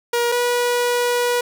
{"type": "tone pair in turn", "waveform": "sawtooth", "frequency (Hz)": [476, 485.7], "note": ["A#4", "B4"], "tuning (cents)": [36, -29], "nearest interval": "unison", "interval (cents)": 35, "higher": "second", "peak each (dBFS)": -13, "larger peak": "neither", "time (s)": [[0.13, 0.32], [0.32, 1.41]], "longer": "second", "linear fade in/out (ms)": 5, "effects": []}